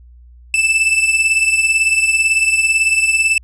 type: beating tone pair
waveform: 45% pulse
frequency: 2637 / 2655 Hz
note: E7 / E7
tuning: 0 / +12 cents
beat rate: 18 Hz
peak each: -13 / -18 dBFS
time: 0.54-3.38 s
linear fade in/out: 2 ms
effects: added 60 Hz sine -39 dBFS peak until 3.43 s + resampled to 24000 Hz

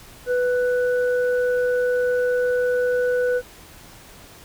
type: tone pair together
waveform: sine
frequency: 495.2 / 1483.9 Hz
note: B4 / F#6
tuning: +5 / +5 cents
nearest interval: octave + perfect fifth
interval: 1900 cents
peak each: -18 / -28 dBFS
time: 0.26-3.42 s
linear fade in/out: 50 ms
effects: pink hiss -45 dBFS RMS until 4.44 s

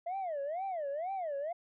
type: tone with vibrato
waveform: sine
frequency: 659.3 Hz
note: E5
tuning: in tune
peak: -32 dBFS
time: 0.06-1.53 s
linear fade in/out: 10 ms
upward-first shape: sine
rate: 2.1 Hz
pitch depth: 300 cents each way
effects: tanh soft clip ceiling -32 dBFS

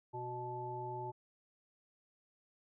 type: harmonic tone with a mistuned harmonic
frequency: 123.1 Hz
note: B2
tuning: 5 cents flat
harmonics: 1 / 3 / 5 / 7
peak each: -46 / -45 / -52 / -42 dBFS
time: 0.13-1.12 s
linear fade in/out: 20 ms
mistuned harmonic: 7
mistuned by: +20 cents
effects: none

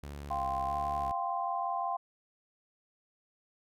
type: tone with vibrato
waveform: sawtooth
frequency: 69.3 Hz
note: C#2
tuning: in tune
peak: -37 dBFS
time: 0.03-1.12 s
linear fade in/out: 5 ms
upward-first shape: square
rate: 1.5 Hz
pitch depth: 61 cents each way
type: chord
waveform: sine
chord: F suspended second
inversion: none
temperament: equal with one note detuned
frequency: 698.5 / 784 / 1043.5 Hz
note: F5 / G5 / C6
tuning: 0 / 0 / -5 cents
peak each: -35 dBFS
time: 0.3-1.97 s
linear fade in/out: 10 ms
effects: none

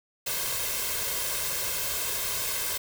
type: noise with comb filter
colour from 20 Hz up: white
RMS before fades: -30 dBFS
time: 0.26-2.78 s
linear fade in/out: 10 ms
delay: 1.9 ms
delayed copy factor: +0.65
effects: none

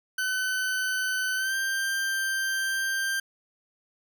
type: tone with pitch glide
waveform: 40% pulse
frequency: 1515 to 1574.8 Hz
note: F#6 to G6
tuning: +40 to +8 cents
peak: -25 dBFS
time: 0.18-3.2 s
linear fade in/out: 5 ms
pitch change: +68 cents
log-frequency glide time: 1.35-1.54 s
effects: none

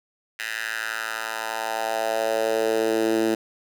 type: tone with high-pass filter sweep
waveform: 10% pulse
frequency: 111.6 Hz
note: A2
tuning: 25 cents sharp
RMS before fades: -25 dBFS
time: 0.39-3.35 s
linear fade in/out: 5 ms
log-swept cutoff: 2000 to 290 Hz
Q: 2.9
effects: none

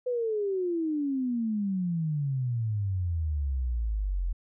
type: exponential sweep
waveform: sine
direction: down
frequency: 506 to 42 Hz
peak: -26 dBFS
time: 0.06-4.33 s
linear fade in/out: 10 ms
effects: none

